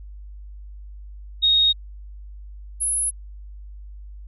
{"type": "tone pair in turn", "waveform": "sine", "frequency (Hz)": [3737, 10570], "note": ["A#7", "E9"], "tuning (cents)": [4, 4], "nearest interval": "octave + tritone", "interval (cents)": 1800, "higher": "second", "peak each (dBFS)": [-14, -20], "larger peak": "first", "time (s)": [[1.42, 1.73], [2.8, 3.11]], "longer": "neither", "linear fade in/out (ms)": 20, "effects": ["added 50 Hz sine -36 dBFS peak until 4.27 s"]}